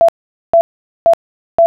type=tone bursts; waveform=sine; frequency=671 Hz; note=E5; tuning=31 cents sharp; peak=-4 dBFS; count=4; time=0.01-1.66 s; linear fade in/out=0 ms; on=75 ms; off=450 ms; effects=none